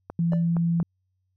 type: click train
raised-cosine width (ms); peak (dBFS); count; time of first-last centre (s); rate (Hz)
1; -20; 4; 0.1-0.801; 4.28
type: tone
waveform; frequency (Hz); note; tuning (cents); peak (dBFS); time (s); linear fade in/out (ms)
sine; 168.7; E3; +40; -20; 0.19-0.83; 2
type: tone with exponential decay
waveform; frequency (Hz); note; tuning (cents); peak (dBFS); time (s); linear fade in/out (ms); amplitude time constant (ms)
triangle; 585; D5; -7; -27; 0.32-0.5; 1; 39
effects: added 93 Hz sine -70 dBFS peak until 1.36 s